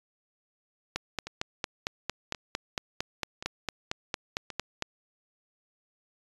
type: two click trains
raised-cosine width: 0.2 ms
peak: -21 / -12 dBFS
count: 4 / 18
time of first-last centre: 1.27-4.503 / 0.96-4.824 s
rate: 0.928 / 4.4 Hz
effects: resampled to 24000 Hz